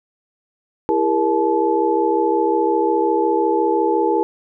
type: tone cluster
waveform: sine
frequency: 331.7 / 405.8 / 471.4 / 865 Hz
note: E4 / G#4 / A#4 / A5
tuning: +11 / -40 / +19 / -30 cents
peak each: -20 dBFS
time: 0.89-4.23 s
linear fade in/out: 0 ms
effects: none